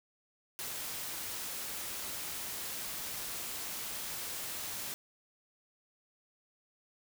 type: noise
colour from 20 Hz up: white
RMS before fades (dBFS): -40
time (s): 0.59-4.94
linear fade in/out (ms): 0
effects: none